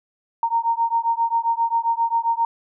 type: beating tone pair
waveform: sine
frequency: 920 / 927.5 Hz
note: A#5 / A#5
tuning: -23 / -9 cents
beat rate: 7.5 Hz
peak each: -21 / -21 dBFS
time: 0.43-2.45 s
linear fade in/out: 2 ms
effects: none